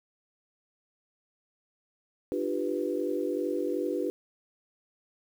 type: chord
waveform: sine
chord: G dominant seventh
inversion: second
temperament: equal with one note detuned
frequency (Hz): 298.8 / 349.2 / 392 / 493.9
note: D4 / F4 / G4 / B4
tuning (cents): +30 / 0 / 0 / 0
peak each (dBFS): -33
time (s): 2.32-4.1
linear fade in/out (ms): 0
effects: 9-bit